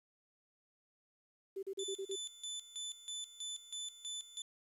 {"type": "tone bursts", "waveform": "sine", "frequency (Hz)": 388.3, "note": "G4", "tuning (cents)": -16, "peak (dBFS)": -38, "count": 6, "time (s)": [1.56, 2.159], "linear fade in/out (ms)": 10, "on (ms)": 69, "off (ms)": 37}
{"type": "tone with tremolo", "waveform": "25% pulse", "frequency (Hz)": 3504, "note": "A7", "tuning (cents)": -8, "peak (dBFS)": -37, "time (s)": [1.79, 4.42], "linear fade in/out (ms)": 2, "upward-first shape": "square", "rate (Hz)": 3.1, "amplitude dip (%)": 80}
{"effects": ["resampled to 32000 Hz", "11-bit"]}